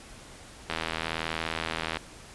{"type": "click train", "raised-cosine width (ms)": 0.3, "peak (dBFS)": -13, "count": 104, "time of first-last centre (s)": [0.7, 1.97], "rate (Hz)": 81.1, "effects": ["pink hiss -48 dBFS RMS until 2.34 s", "resampled to 24000 Hz"]}